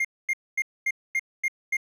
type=tone bursts; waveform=triangle; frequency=2120 Hz; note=C7; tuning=22 cents sharp; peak=-20 dBFS; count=7; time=0-1.769 s; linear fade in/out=5 ms; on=47 ms; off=240 ms; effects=none